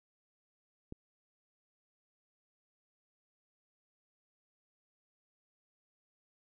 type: click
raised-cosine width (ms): 3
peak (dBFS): -30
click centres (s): 0.924
effects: none